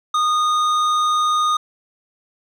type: tone with hard clipping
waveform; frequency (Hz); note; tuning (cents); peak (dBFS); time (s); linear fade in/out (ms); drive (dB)
sine; 1231; D#6; -19; -17; 0.14-1.57; 5; 10
effects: none